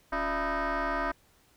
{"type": "tone with frequency modulation", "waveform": "sine", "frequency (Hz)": 280.1, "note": "C#4", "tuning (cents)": 18, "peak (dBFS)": -25, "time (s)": [0.12, 1.12], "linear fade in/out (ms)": 10, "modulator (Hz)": 317, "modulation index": 4.6, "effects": ["tanh soft clip ceiling -26 dBFS", "pink hiss -64 dBFS RMS until 1.56 s"]}